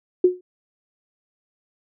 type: tone with exponential decay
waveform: sine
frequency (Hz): 362.6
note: F#4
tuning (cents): -35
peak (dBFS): -8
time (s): 0.24-0.41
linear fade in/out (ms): 5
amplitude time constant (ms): 35
effects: none